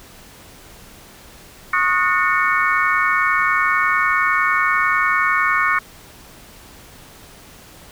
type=tone cluster; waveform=sine; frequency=1095 / 1246 / 1455 / 1819 / 2221 Hz; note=C#6 / D#6 / F#6 / A#6 / C#7; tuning=-22 / +2 / -29 / -43 / +3 cents; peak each=-21 dBFS; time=1.73-5.79 s; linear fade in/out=5 ms; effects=pink hiss -43 dBFS RMS until 7.91 s